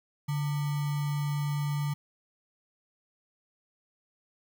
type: tone with sample-and-hold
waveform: sine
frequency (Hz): 145.2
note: D3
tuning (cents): -19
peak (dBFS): -27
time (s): 0.28-1.94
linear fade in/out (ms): 10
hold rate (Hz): 1050
effects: none